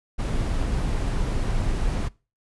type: noise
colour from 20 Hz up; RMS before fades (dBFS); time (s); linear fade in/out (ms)
brown; -24; 0.18-2.09; 20
effects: noise-tail reverb RT60 0.3 s tail -22 dB re dry + resampled to 24000 Hz